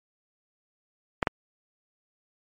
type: clicks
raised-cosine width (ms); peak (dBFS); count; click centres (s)
0.5; -7; 2; 1.228 / 1.272
effects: MP3 48 kbps